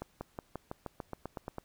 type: accelerating click train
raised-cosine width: 1 ms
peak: -24 dBFS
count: 12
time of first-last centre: 0.02-1.583 s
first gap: 190 ms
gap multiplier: 0.94
effects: pink hiss -68 dBFS RMS until 1.64 s